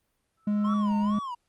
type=tone with exponential growth; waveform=sine; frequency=1318.5 Hz; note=E6; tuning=in tune; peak=-30 dBFS; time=0.37-0.74 s; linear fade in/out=5 ms; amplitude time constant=79 ms
type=tone; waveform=triangle; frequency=207.8 Hz; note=G#3; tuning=1 cent sharp; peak=-21 dBFS; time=0.47-1.19 s; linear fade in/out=5 ms
type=tone with vibrato; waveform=triangle; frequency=1023 Hz; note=C6; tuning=39 cents flat; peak=-30 dBFS; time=0.64-1.35 s; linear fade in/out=10 ms; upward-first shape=sine; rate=2.3 Hz; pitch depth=200 cents each way
effects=pink hiss -75 dBFS RMS until 1.48 s + Opus 32 kbps